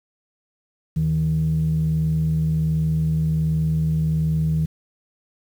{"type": "tone pair together", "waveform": "sine", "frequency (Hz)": [76.57, 157.9], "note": ["D#2", "D#3"], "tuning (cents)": [-27, 26], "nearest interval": "octave + minor second", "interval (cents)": 1253, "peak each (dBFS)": [-25, -17], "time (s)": [0.96, 4.66], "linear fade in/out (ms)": 10, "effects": ["tanh soft clip ceiling -13 dBFS", "8-bit"]}